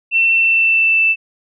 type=tone with pitch glide; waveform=sine; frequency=2693 to 2651 Hz; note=E7 to E7; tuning=+36 to +9 cents; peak=-10 dBFS; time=0.11-1.16 s; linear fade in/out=50 ms; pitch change=-27 cents; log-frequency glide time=0.34-1.03 s; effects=none